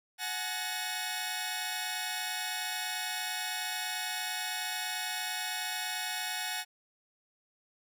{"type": "tone cluster", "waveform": "10% pulse", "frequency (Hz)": [737, 851, 1857], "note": ["F#5", "G#5", "A#6"], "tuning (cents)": [-7, 42, -7], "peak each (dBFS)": [-29, -30, -29], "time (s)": [0.18, 6.65], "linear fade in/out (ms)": 50, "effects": []}